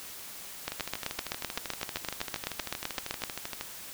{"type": "two click trains", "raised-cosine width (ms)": 0.2, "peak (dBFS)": [-17, -13], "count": [38, 21], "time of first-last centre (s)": [[0.72, 3.611], [0.68, 3.238]], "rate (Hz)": [12.8, 7.82], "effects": ["white hiss -44 dBFS RMS until 3.93 s"]}